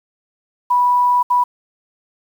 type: tone bursts at uneven times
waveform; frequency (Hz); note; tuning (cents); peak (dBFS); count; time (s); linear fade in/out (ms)
sine; 982; B5; -10; -11; 2; 0.7-1.23 / 1.3-1.44; 10
effects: 7-bit